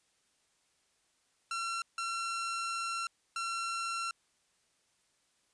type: tone bursts at uneven times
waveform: sawtooth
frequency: 1359 Hz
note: F6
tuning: 48 cents flat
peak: -30 dBFS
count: 3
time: 1.51-1.82 / 1.98-3.07 / 3.36-4.11 s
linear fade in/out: 2 ms
effects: white hiss -73 dBFS RMS until 5.53 s + resampled to 22050 Hz